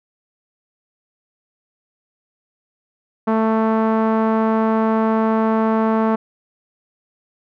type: tone with low-pass filter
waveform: sawtooth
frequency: 221.4 Hz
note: A3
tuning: 11 cents sharp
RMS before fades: -17 dBFS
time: 3.27-6.16 s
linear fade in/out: 10 ms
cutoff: 1100 Hz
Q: 1.7
effects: none